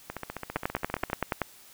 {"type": "two click trains", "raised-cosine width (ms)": 0.5, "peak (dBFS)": [-19, -11], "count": [16, 10], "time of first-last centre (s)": [[0.1, 1.1], [0.56, 1.417]], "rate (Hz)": [15, 10.5], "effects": ["white hiss -53 dBFS RMS until 1.73 s"]}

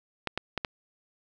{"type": "clicks", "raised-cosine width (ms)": 0.3, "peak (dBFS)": -13, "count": 4, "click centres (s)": [0.273, 0.376, 0.577, 0.648], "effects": []}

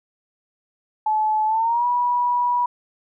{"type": "tone with pitch glide", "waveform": "sine", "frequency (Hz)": [862, 973.2], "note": ["A5", "B5"], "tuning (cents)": [-36, -26], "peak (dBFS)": -17, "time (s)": [1.06, 2.66], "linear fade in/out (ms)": 5, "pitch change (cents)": 210, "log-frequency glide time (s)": [1.46, 1.86], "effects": []}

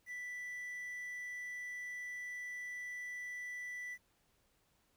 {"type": "tone with quantisation", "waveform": "triangle", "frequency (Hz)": 1975.5, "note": "B6", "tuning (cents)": 0, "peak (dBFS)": -40, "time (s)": [0.06, 3.98], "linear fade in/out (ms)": 50, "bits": 11, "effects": ["pink hiss -75 dBFS RMS until 4.96 s"]}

